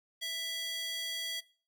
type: tone with high-pass filter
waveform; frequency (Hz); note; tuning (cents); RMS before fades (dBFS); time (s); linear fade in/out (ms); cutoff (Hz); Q
square; 661; E5; +5; -37; 0.21-1.41; 20; 2900; 2.9
effects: noise-tail reverb RT60 0.4 s tail -20 dB re dry